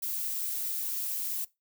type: noise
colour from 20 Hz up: violet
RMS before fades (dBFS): -33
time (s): 0.02-1.45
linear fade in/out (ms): 10
effects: noise-tail reverb RT60 0.2 s tail -20 dB re dry